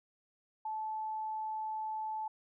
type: tone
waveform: sine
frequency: 870 Hz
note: A5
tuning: 20 cents flat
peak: -35 dBFS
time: 0.65-2.28 s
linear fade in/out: 5 ms
effects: none